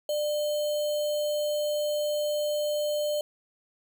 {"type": "tone with sample-and-hold", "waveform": "sine", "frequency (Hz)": 596, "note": "D5", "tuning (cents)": 25, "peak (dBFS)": -25, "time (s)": [0.09, 3.21], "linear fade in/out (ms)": 2, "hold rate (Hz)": 3675, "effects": []}